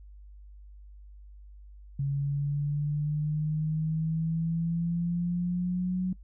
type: exponential sweep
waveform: sine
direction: up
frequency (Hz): 138.59 to 185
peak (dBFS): -26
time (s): 1.99-6.13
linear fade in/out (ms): 5
effects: noise-tail reverb RT60 0.1 s tail -23 dB re dry + added 50 Hz sine -46 dBFS peak until 6.23 s